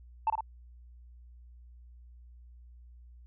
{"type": "tone with echo", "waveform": "sine", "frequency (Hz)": 885, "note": "A5", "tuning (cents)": 10, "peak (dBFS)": -22, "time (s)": [0.27, 0.3], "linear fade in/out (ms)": 2, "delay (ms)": 54, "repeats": 2, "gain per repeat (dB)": -4, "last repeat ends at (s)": 0.408, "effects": ["tanh soft clip ceiling -21 dBFS", "added 60 Hz sine -50 dBFS peak until 3.26 s"]}